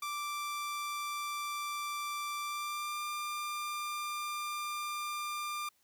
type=tone with pitch glide; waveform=sawtooth; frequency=1174.7 to 1194.5 Hz; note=D6 to D6; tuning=0 to +29 cents; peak=-32 dBFS; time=0.02-5.69 s; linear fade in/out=5 ms; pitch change=+29 cents; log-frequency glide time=2.41-3.02 s; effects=white hiss -72 dBFS RMS until 5.83 s